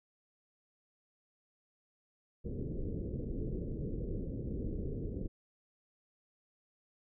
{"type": "low-pass noise", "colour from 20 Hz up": "pink", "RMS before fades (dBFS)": -38, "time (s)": [2.44, 5.28], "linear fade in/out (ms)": 20, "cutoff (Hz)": 480, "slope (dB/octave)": 48, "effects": []}